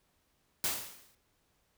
white noise with exponential decay, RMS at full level -29 dBFS, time 0.64-1.15 s, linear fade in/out 1 ms, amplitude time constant 110 ms, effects pink hiss -74 dBFS RMS until 1.77 s

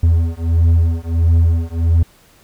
triangle beating tone pair, 82.41 / 83.91 Hz, E2 / E2, 0 / +31 cents, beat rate 1.5 Hz, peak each -12 dBFS, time 0.03-2.03 s, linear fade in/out 5 ms, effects pink hiss -50 dBFS RMS until 2.43 s

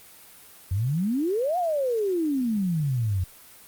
sine exponential two-way sweep, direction up then down, 87.31 to 740 to 87.31 Hz, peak -22 dBFS, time 0.71-3.24 s, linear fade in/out 5 ms, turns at 1.58 s, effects white hiss -49 dBFS RMS until 3.67 s + Opus 32 kbps

